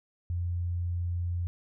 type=tone; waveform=sine; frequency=87.31 Hz; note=F2; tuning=in tune; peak=-28 dBFS; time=0.3-1.47 s; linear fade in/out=0 ms; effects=none